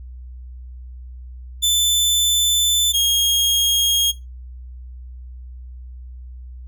sawtooth tone pair in turn, 3520 / 3259 Hz, A7 / G#7, 0 / -33 cents, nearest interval minor second, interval 133 cents, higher first, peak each -11 / -12 dBFS, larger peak first, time 1.62-2.93 / 2.93-4.12 s, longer first, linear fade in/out 20 ms, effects noise-tail reverb RT60 0.2 s tail -17 dB re dry + added 62 Hz sine -33 dBFS peak until 6.67 s

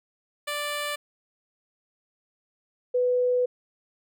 10% pulse / sine tone pair in turn, 587.3 / 496.4 Hz, D5 / B4, 0 / +9 cents, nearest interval minor third, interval 291 cents, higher first, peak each -20 dBFS, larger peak neither, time 0.47-0.96 / 2.94-3.46 s, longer second, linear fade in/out 10 ms, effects none

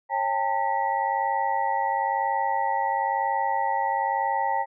sine tone cluster, 549 / 802 / 903 / 1943 Hz, C#5 / G5 / A5 / B6, -17 / +39 / +45 / -29 cents, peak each -33 / -26 / -25 / -34 dBFS, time 0.09-4.66 s, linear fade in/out 50 ms, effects none

